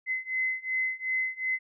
sine beating tone pair, 2043 / 2045.7 Hz, C7 / C7, -42 / -40 cents, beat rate 2.7 Hz, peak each -31 / -30 dBFS, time 0.06-1.59 s, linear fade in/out 50 ms, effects none

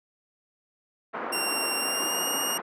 white band-pass noise, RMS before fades -33 dBFS, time 1.13-2.62 s, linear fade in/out 20 ms, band 230 to 1500 Hz, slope 24 dB/octave
15% pulse tone with pitch glide, 2769 to 2840 Hz, F7 to F7, -15 to +28 cents, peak -20 dBFS, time 1.32-2.58 s, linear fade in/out 10 ms, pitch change +43 cents, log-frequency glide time 1.75-2.25 s
effects none

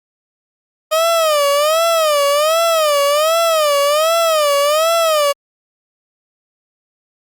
30% pulse tone with vibrato, 616 Hz, D#5, 17 cents flat, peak -9 dBFS, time 0.91-5.33 s, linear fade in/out 20 ms, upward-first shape sine, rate 1.3 Hz, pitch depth 150 cents each way, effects Opus 48 kbps

